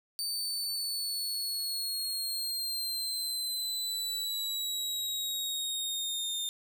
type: exponential sweep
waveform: sawtooth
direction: down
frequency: 4589 to 3623 Hz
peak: -29 dBFS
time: 0.19-6.49 s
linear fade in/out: 0 ms
effects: none